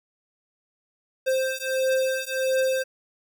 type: beating tone pair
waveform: square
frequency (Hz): 523.3 / 524.8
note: C5 / C5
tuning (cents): 0 / +5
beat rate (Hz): 1.5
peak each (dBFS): -26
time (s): 1.26-2.84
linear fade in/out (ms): 20
effects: none